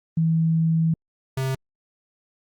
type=tone pair in turn; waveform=sine / square; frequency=162.6 / 132.52 Hz; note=E3 / C3; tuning=-23 / +22 cents; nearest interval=major third; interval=355 cents; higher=first; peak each=-17 / -23 dBFS; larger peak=first; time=0.17-0.94 / 1.37-1.55 s; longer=first; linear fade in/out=5 ms; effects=Opus 32 kbps